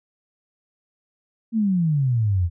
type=exponential sweep; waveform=sine; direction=down; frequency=233.1 to 82.41 Hz; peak=-17 dBFS; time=1.52-2.5 s; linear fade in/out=50 ms; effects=none